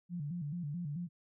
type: tone with vibrato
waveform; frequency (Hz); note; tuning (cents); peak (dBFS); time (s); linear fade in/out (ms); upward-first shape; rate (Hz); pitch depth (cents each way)
sine; 159.5; D#3; +43; -36; 0.09-1.09; 50; square; 4.6; 160
effects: none